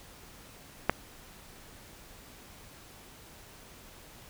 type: click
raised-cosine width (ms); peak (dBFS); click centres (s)
0.5; -7; 0.896
effects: pink hiss -52 dBFS RMS until 4.29 s